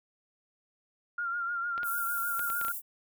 sine tone with vibrato, 1396.9 Hz, F6, in tune, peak -30 dBFS, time 1.18-2.72 s, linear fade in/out 5 ms, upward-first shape triangle, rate 6.6 Hz, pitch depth 52 cents each way
clicks, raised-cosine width 0.3 ms, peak -25 dBFS, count 7, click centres 1.779 / 1.832 / 2.394 / 2.501 / 2.613 / 2.649 / 2.683 s
pink high-pass noise, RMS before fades -37 dBFS, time 1.83-2.82 s, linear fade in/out 50 ms, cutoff 11000 Hz, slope 24 dB/octave
effects none

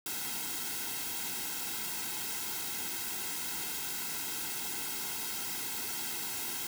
white noise with comb filter, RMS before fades -37 dBFS, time 0.06-6.67 s, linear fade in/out 2 ms, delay 1.7 ms, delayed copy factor -1, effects none

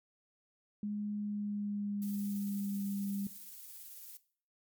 sine tone with pitch glide, 207.7 to 199.47 Hz, G#3 to G3, 0 to +30 cents, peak -34 dBFS, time 0.83-3.27 s, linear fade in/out 2 ms, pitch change -70 cents, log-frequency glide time 1.15-2.86 s
violet noise with tremolo, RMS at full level -48 dBFS, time 2.02-4.17 s, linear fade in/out 0 ms, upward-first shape sine, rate 18 Hz, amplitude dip 25%
effects noise-tail reverb RT60 0.5 s tail -18 dB re dry + MP3 96 kbps

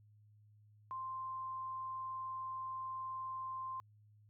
sine tone, 1046.5 Hz, C6, in tune, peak -40 dBFS, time 0.91-3.8 s, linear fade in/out 0 ms, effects added 105 Hz sine -62 dBFS peak until 4.29 s

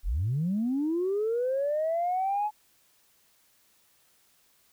sine linear sweep, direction up, 30.87 to 856 Hz, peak -24 dBFS, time 0.03-2.51 s, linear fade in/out 50 ms, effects tanh soft clip ceiling -21 dBFS + white hiss -65 dBFS RMS until 4.72 s

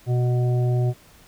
harmonic tone, 123.47 Hz, B2, in tune, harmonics 1 / 3 / 5 / 6, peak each -18 / -29 / -34 / -37 dBFS, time 0.06-0.94 s, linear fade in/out 50 ms, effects pink hiss -52 dBFS RMS until 1.27 s

